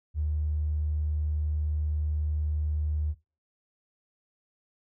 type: tone with tanh clipping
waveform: triangle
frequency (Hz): 75.9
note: D#2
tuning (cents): -42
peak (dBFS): -25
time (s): 0.14-3.15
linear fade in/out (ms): 50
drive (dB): 2
effects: noise-tail reverb RT60 0.3 s tail -21 dB re dry